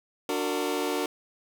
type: chord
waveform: sawtooth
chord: D augmented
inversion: none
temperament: just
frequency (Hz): 293.7 / 367.1 / 458.9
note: D4 / F#4 / A#4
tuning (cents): 0 / -14 / -27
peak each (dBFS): -27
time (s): 0.29-1.06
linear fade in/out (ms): 2
effects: none